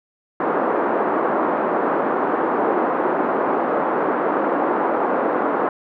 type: band-pass noise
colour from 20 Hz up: pink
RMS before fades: -20 dBFS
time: 0.4-5.69 s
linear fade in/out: 2 ms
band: 280 to 1300 Hz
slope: 24 dB/octave
effects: none